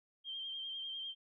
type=tone with vibrato; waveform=sine; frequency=3173 Hz; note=G7; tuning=20 cents sharp; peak=-40 dBFS; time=0.24-1.15 s; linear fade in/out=50 ms; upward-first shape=sine; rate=10 Hz; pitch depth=32 cents each way; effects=none